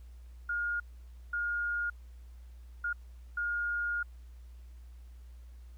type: tone bursts at uneven times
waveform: sine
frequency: 1423 Hz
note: F6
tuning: 32 cents sharp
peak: -30 dBFS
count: 4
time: 0.49-0.8 / 1.33-1.9 / 2.84-2.93 / 3.37-4.03 s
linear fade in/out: 5 ms
effects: added 60 Hz sine -47 dBFS peak until 5.77 s + pink hiss -69 dBFS RMS until 5.77 s